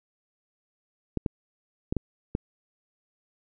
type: clicks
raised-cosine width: 3 ms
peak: -13 dBFS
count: 5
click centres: 1.173 / 1.262 / 1.925 / 1.967 / 2.351 s
effects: none